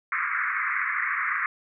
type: band-pass noise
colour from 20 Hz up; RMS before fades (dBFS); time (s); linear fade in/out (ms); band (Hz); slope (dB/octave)
white; -27; 0.12-1.46; 2; 1100 to 2200; 96
effects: none